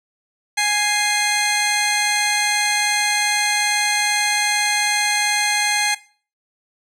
15% pulse tone pair together, 829.1 / 2094 Hz, G#5 / C7, -3 / +1 cents, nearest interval octave + major third, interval 1604 cents, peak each -13 dBFS, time 0.57-5.95 s, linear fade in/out 10 ms, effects noise-tail reverb RT60 0.4 s tail -18 dB re dry + low-pass 11000 Hz 12 dB/octave

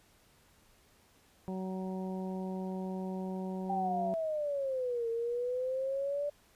harmonic tone, 187.5 Hz, F#3, 23 cents sharp, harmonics 1 / 2 / 3 / 4 / 5, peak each -36 / -42 / -46 / -48 / -50 dBFS, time 1.48-4.14 s, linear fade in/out 0 ms
sine exponential two-way sweep, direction down then up, 791 to 456.1 to 586 Hz, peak -31 dBFS, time 3.69-6.3 s, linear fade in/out 10 ms, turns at 5.09 s
effects pink hiss -65 dBFS RMS until 6.55 s + resampled to 32000 Hz

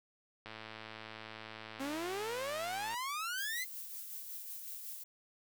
click train, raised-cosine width 0.3 ms, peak -30 dBFS, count 274, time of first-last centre 0.46-2.942 s, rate 110 Hz
sawtooth exponential sweep, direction up, 261.6 to 2093 Hz, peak -33 dBFS, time 1.79-3.65 s, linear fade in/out 20 ms
violet noise with tremolo, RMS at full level -44 dBFS, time 3.37-5.04 s, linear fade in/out 10 ms, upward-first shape sine, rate 5.4 Hz, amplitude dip 35%
effects none

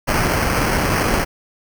pink noise with sample-and-hold, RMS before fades -18 dBFS, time 0.07-1.25 s, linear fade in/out 20 ms, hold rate 3675 Hz, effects none

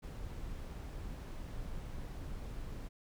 brown noise, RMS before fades -43 dBFS, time 0.02-2.89 s, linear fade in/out 20 ms, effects none

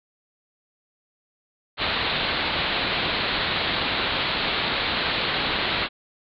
white low-pass noise, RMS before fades -25 dBFS, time 1.77-5.89 s, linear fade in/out 50 ms, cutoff 4300 Hz, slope 96 dB/octave, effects none

